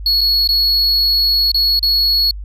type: tone with dropouts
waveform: triangle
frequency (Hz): 4357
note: C#8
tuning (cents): -31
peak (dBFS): -10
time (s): 0.06-2.31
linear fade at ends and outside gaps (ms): 2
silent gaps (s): 0.209-0.213 / 0.475-0.489 / 1.517-1.544 / 1.793-1.828
effects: added 50 Hz sine -25 dBFS peak until 2.44 s